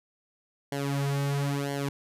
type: tone with flanger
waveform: sawtooth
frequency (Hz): 140.6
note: C#3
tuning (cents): +25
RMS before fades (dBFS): -29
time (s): 0.72-1.89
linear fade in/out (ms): 2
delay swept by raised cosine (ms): 0.79 to 4.19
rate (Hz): 1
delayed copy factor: -0.85
effects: resampled to 32000 Hz